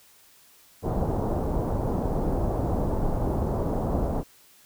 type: low-pass noise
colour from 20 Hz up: pink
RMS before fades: -26 dBFS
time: 0.82-4.24 s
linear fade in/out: 50 ms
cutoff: 840 Hz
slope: 24 dB/octave
effects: white hiss -56 dBFS RMS until 4.65 s